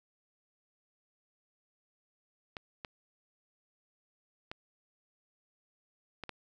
clicks, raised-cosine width 0.3 ms, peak -24 dBFS, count 5, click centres 2.568 / 2.848 / 4.515 / 6.237 / 6.293 s, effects none

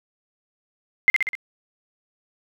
sine tone with echo, 2090 Hz, C7, 2 cents flat, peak -10 dBFS, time 1.08-1.1 s, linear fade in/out 0 ms, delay 63 ms, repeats 4, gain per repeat -4 dB, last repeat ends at 1.352 s, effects none

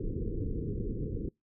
pink low-pass noise, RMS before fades -34 dBFS, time 0-1.29 s, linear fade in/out 5 ms, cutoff 480 Hz, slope 96 dB/octave, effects noise-tail reverb RT60 0.2 s tail -26 dB re dry

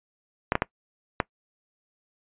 clicks, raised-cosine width 0.5 ms, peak -6 dBFS, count 4, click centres 0.521 / 0.554 / 0.621 / 1.202 s, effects noise-tail reverb RT60 0.1 s tail -22 dB re dry + resampled to 8000 Hz

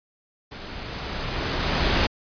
pink noise with level ramp, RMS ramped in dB -38 to -19 dBFS, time 0.51-2.07 s, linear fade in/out 10 ms, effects resampled to 11025 Hz

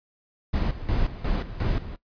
brown noise with tremolo, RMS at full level -24 dBFS, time 0.53-1.96 s, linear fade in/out 10 ms, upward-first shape square, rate 2.8 Hz, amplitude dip 75%, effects noise-tail reverb RT60 0.1 s tail -17 dB re dry + resampled to 11025 Hz

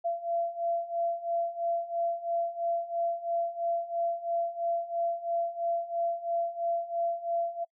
sine beating tone pair, 679 / 682 Hz, F5 / F5, -49 / -41 cents, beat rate 3 Hz, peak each -33 / -30 dBFS, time 0.04-7.65 s, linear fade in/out 20 ms, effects noise-tail reverb RT60 0.1 s tail -26 dB re dry

